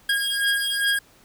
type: beating tone pair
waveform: 25% pulse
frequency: 1630 / 1632.5 Hz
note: G#6 / G#6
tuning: -33 / -30 cents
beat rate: 2.5 Hz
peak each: -20 dBFS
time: 0.09-0.99 s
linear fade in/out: 5 ms
effects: pink hiss -55 dBFS RMS until 1.24 s